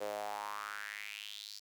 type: tone with high-pass filter sweep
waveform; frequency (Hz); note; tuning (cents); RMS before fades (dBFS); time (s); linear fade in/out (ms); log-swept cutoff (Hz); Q
sawtooth; 103.83; G#2; 0; -43; 0-1.6; 20; 500 to 4900; 4.7
effects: 10-bit